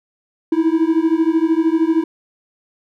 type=beating tone pair; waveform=triangle; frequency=318.2 / 331.2 Hz; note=D#4 / E4; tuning=+39 / +8 cents; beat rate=13 Hz; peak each=-14 / -14 dBFS; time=0.52-2.04 s; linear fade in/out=5 ms; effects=none